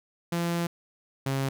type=tone pair in turn; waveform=sawtooth; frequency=170.8 / 135.56 Hz; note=F3 / C#3; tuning=-38 / -38 cents; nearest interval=major third; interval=400 cents; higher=first; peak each=-22 / -22 dBFS; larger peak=neither; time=0.32-0.67 / 1.26-1.49 s; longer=first; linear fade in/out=5 ms; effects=none